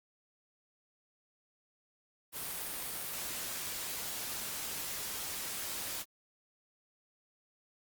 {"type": "noise", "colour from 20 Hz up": "white", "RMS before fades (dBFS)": -39, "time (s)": [2.32, 6.05], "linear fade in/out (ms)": 50, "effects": ["Opus 32 kbps"]}